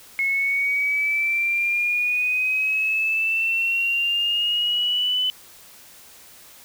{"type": "exponential sweep", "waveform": "sine", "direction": "up", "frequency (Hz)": [2178, 3018], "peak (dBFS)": -19, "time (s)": [0.19, 5.3], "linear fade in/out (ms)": 0, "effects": ["white hiss -47 dBFS RMS until 6.64 s"]}